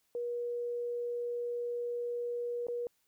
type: tone with dropouts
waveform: sine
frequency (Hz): 479.9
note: B4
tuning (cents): -50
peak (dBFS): -33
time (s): 0.15-2.87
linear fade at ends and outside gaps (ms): 1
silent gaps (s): 2.669-2.684
effects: white hiss -75 dBFS RMS until 3.07 s